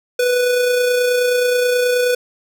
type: tone with amplitude modulation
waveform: square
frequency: 493.9 Hz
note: B4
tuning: in tune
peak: -13 dBFS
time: 0.19-2.15 s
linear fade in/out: 5 ms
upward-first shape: sine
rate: 29.4 Hz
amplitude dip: 30%
effects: none